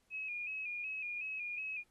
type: tone with vibrato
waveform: sine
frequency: 2496 Hz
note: D#7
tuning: 5 cents sharp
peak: -38 dBFS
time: 0.1-1.84 s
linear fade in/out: 50 ms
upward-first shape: square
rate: 2.7 Hz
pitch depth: 47 cents each way
effects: pink hiss -75 dBFS RMS until 1.9 s + AAC 32 kbps